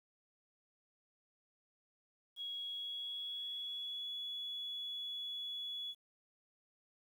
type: tone with pitch glide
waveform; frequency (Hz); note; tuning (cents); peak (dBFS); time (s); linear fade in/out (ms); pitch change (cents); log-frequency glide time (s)
sine; 3322 to 3390; G#7 to G#7; 0 to +35; -40; 2.36-5.95; 50; +35; 2.53-4.09
effects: 11-bit